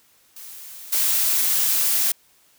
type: noise with level steps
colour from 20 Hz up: blue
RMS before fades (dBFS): -39 / -20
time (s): 0.36-2.12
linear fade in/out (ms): 5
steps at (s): 0.92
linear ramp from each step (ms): 10
effects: white hiss -58 dBFS RMS until 2.58 s